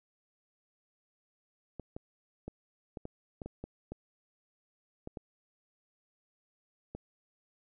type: clicks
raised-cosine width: 2 ms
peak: -27 dBFS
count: 12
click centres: 1.797 / 1.965 / 2.48 / 2.972 / 3.054 / 3.418 / 3.46 / 3.64 / 3.92 / 5.074 / 5.172 / 6.95 s
effects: none